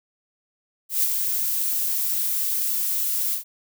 violet noise with ADSR envelope, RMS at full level -19 dBFS, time 0.89-3.44 s, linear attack 140 ms, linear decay 34 ms, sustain -5 dB, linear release 110 ms, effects none

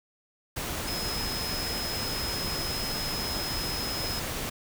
sine tone in noise, 5120 Hz, D#8, 49 cents sharp, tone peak -33 dBFS, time 0.87-4.2 s, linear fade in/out 10 ms, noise pink, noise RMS -33 dBFS, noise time 0.56-4.5 s, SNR -3 dB, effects none

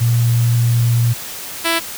sine / 5% pulse tone pair in turn, 118 / 331.9 Hz, A#2 / E4, +22 / +12 cents, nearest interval octave + tritone, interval 1790 cents, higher second, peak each -11 / -3 dBFS, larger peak second, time 0-1.14 / 1.64-1.8 s, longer first, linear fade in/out 20 ms, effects white hiss -29 dBFS RMS until 1.97 s

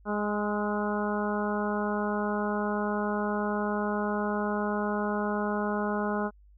harmonic tone with a mistuned harmonic, 207.7 Hz, G#3, in tune, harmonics 1 / 2 / 3 / 4 / 5 / 6 / 7, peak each -30 / -33 / -35 / -36 / -37 / -38 / -38 dBFS, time 0.05-6.31 s, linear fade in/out 50 ms, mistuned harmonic 6, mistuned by +26 cents, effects added 50 Hz sine -53 dBFS peak until 6.57 s

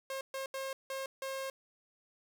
sawtooth tone bursts at uneven times, 536 Hz, C5, 42 cents sharp, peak -33 dBFS, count 5, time 0.1-0.21 / 0.34-0.46 / 0.54-0.73 / 0.9-1.06 / 1.22-1.5 s, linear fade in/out 2 ms, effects none

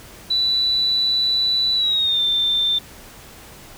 sine tone with pitch glide, 3966 to 3574 Hz, B7 to A7, +7 to +26 cents, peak -16 dBFS, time 0.3-2.79 s, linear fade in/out 10 ms, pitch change -181 cents, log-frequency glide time 1.75-2.22 s, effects pink hiss -42 dBFS RMS until 3.77 s

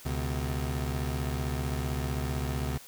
25% pulse tone pair together, 71.28 / 127 Hz, C#2 / B2, +49 / +49 cents, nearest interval minor seventh, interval 1000 cents, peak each -27 / -31 dBFS, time 0.05-2.78 s, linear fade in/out 10 ms, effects white hiss -50 dBFS RMS until 2.87 s

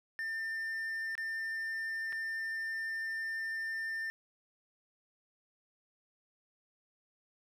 triangle tone with dropouts, 1797 Hz, A6, 36 cents sharp, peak -33 dBFS, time 0.19-4.1 s, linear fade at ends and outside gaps 0 ms, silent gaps 1.153-1.179 / 2.124-2.128 s, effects none

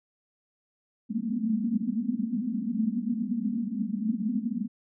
pink band-pass noise, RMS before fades -29 dBFS, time 1.09-4.68 s, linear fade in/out 20 ms, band 200 to 250 Hz, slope 96 dB/octave, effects none

